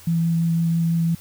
sine tone with vibrato, 166.4 Hz, E3, 17 cents sharp, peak -17 dBFS, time 0.07-1.15 s, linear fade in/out 5 ms, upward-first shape triangle, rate 6 Hz, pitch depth 11 cents each way, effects added 89 Hz sine -50 dBFS peak until 1.2 s + white hiss -46 dBFS RMS until 1.2 s

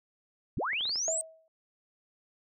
sine linear sweep, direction up, 41.5 to 8372 Hz, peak -29 dBFS, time 0.57-1.21 s, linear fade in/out 0 ms
clicks, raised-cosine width 0.5 ms, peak -32 dBFS, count 6, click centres 0.732 / 0.809 / 0.855 / 0.894 / 0.958 / 1.082 s
sine tone with exponential decay, 644 Hz, E5, 41 cents flat, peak -28 dBFS, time 1.08-1.48 s, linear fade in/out 1 ms, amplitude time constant 85 ms
effects none

